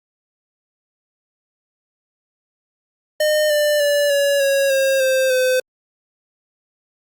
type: tone with pitch steps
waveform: square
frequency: 609 / 594.1 / 579.5 / 565.3 / 551.4 / 537.9 / 524.7 / 511.8 Hz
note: D#5 / D5 / D5 / C#5 / C#5 / C5 / C5 / C5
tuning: -37 / +20 / -23 / +34 / -9 / +48 / +5 / -38 cents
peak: -15 dBFS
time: 3.2-5.6 s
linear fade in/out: 5 ms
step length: 300 ms
effects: Opus 48 kbps